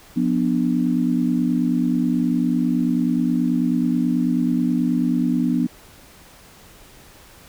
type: chord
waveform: sine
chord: B diminished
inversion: second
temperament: just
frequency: 177.8 / 246.9 / 296.3 Hz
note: F3 / B3 / D4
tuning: +31 / 0 / +15 cents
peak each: -23 / -19 / -23 dBFS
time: 0.16-5.67 s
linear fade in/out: 10 ms
effects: pink hiss -47 dBFS RMS until 7.48 s